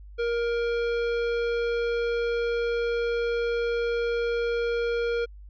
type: tone with hard clipping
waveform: triangle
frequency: 470 Hz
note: A#4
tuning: 14 cents sharp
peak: -26 dBFS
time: 0.18-5.26 s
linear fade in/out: 20 ms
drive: 18 dB
effects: added 50 Hz sine -42 dBFS peak until 5.49 s + resampled to 11025 Hz